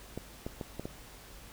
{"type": "clicks", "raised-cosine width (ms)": 2, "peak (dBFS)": -23, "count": 5, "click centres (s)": [0.176, 0.465, 0.612, 0.796, 0.855], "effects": ["added 50 Hz sine -55 dBFS peak until 1.52 s", "pink hiss -52 dBFS RMS until 1.52 s"]}